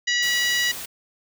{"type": "harmonic tone", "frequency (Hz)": 971, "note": "B5", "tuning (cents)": -30, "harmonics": [2, 3, 4, 5, 6, 7], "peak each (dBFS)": [-22, -26, -28, -30, -32, -33], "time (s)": [0.07, 0.72], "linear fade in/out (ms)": 10}
{"type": "noise", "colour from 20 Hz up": "white", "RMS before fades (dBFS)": -34, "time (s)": [0.22, 0.86], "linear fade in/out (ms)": 10}
{"effects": []}